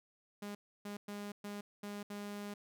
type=tone bursts at uneven times; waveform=sawtooth; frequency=204.7 Hz; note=G#3; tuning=25 cents flat; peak=-38 dBFS; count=6; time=0.42-0.55 / 0.85-0.97 / 1.08-1.32 / 1.44-1.61 / 1.83-2.03 / 2.1-2.54 s; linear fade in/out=5 ms; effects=none